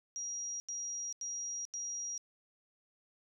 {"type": "tone bursts", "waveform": "sine", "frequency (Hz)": 5720, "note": "F8", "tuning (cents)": 41, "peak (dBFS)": -37, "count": 4, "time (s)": [0.16, 2.178], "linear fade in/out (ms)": 0, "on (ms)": 440, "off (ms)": 86, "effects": []}